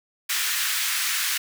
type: high-pass noise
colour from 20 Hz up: pink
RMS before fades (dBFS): -25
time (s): 0.29-1.38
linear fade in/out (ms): 10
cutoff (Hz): 1500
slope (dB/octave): 24
effects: none